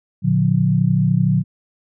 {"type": "chord", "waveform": "sine", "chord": "Bb augmented", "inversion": "none", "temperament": "equal with one note detuned", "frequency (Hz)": [116.54, 146.83, 180.25], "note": ["Bb2", "D3", "F#3"], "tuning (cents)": [0, 0, -45], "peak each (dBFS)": [-19, -17, -17], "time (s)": [0.22, 1.44], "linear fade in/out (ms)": 50, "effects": []}